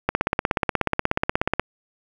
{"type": "click train", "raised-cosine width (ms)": 0.5, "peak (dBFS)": -4, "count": 26, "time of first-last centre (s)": [0.09, 1.596], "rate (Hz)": 16.6, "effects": ["7-bit"]}